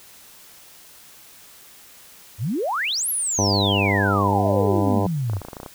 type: exponential two-way sweep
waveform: sine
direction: up then down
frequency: 88.6 to 11750 to 88.6 Hz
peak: -21 dBFS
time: 2.38-5.41 s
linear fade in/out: 50 ms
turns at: 3.09 s
type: harmonic tone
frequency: 99.8 Hz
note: G2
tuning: 32 cents sharp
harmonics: 1 / 2 / 3 / 4 / 5 / 6 / 7 / 8 / 9 / 10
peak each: -22 / -25 / -27 / -28 / -29 / -30 / -30 / -31 / -32 / -32 dBFS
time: 3.38-5.07 s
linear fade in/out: 10 ms
type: clicks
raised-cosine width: 1 ms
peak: -20 dBFS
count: 11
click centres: 5.298 / 5.334 / 5.368 / 5.417 / 5.45 / 5.485 / 5.532 / 5.568 / 5.601 / 5.632 / 5.662 s
effects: white hiss -47 dBFS RMS until 5.74 s